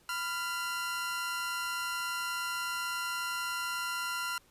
sawtooth tone pair together, 996 / 1388.2 Hz, B5 / F6, +14 / -11 cents, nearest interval tritone, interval 575 cents, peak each -36 / -30 dBFS, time 0.09-4.38 s, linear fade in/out 2 ms, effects pink hiss -64 dBFS RMS until 4.5 s + resampled to 32000 Hz

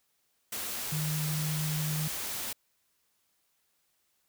sine tone in noise, 153.7 Hz, D#3, 21 cents flat, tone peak -30 dBFS, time 0.92-2.08 s, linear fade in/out 5 ms, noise white, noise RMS -36 dBFS, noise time 0.52-2.53 s, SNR +3 dB, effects white hiss -74 dBFS RMS until 4.28 s

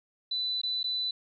sine tone with dropouts, 3991 Hz, B7, 17 cents sharp, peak -28 dBFS, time 0.31-1.11 s, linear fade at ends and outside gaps 5 ms, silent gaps 0.616-0.633 / 0.831-0.841 s, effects none

